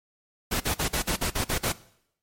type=noise bursts; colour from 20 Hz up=pink; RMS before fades=-26 dBFS; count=9; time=0.51-1.724 s; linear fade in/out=10 ms; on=94 ms; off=46 ms; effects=noise-tail reverb RT60 0.7 s tail -19 dB re dry + MP3 64 kbps